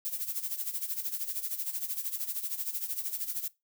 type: noise with tremolo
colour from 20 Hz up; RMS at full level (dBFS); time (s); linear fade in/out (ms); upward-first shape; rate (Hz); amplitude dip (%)
violet; -32; 0.05-3.48; 0; sine; 13; 75
effects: noise-tail reverb RT60 0.2 s tail -20 dB re dry